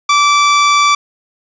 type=tone; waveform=sawtooth; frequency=1162 Hz; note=D6; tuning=19 cents flat; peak=-4 dBFS; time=0.09-0.95 s; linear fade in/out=5 ms; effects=resampled to 16000 Hz + 7-bit